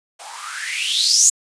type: noise with band-pass filter sweep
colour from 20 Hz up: violet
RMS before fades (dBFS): -19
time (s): 0.19-1.3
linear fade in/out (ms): 10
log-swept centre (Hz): 700 to 7200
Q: 8.3
effects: resampled to 22050 Hz